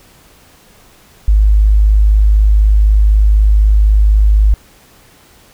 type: tone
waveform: sine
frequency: 52 Hz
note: G#1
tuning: 3 cents sharp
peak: -5 dBFS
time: 1.28-4.54 s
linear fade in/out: 0 ms
effects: pink hiss -45 dBFS RMS until 5.53 s